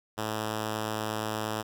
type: tone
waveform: 5% pulse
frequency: 108.5 Hz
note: A2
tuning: 24 cents flat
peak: -19 dBFS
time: 0.17-1.63 s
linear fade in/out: 20 ms
effects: none